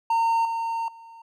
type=tone with level steps; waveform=triangle; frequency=915 Hz; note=A#5; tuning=32 cents flat; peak=-17 / -23 / -41 dBFS; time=0.1-1.22 s; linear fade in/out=5 ms; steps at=0.45 / 0.88 s; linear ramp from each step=2 ms; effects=none